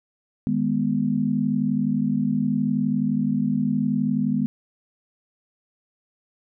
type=chord; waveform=sine; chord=G# minor; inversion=second; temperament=equal; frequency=155.56 / 207.7 / 246.9 Hz; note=D#3 / G#3 / B3; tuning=0 / 0 / 0 cents; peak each=-27 / -23 / -23 dBFS; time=0.47-4.46 s; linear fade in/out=0 ms; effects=none